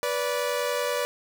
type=tone pair together; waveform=sawtooth; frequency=490.8 / 581 Hz; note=B4 / D5; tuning=-11 / -19 cents; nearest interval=minor third; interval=292 cents; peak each=-24 dBFS; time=0.03-1.05 s; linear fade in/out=0 ms; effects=none